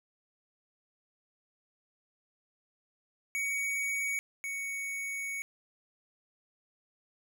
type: tone pair in turn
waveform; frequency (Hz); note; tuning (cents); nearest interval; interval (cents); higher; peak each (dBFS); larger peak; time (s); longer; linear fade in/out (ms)
square; 2246 / 2229; C#7 / C#7; +22 / +9; unison; 13; first; -31 / -35; first; 3.35-4.19 / 4.44-5.42; second; 0
effects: none